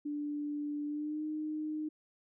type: tone with pitch glide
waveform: sine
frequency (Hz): 293.7 to 307.1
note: D4 to D#4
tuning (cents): 0 to -23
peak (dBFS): -34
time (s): 0.05-1.89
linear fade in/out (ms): 10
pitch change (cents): +77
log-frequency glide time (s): 0.86-1.24
effects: none